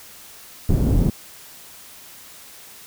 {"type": "low-pass noise", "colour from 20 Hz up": "pink", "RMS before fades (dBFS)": -17, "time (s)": [0.69, 1.1], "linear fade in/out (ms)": 5, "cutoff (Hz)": 260, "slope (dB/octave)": 12, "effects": ["white hiss -43 dBFS RMS until 2.86 s"]}